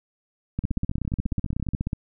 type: two click trains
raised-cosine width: 5 ms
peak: -13 / -18 dBFS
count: 23 / 17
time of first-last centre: 0.59-1.931 / 0.64-1.736 s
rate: 16.4 / 14.6 Hz
effects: none